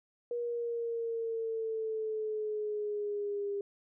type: exponential sweep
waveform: sine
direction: down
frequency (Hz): 479.5 to 401.3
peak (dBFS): -32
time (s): 0.31-3.61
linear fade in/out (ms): 2
effects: none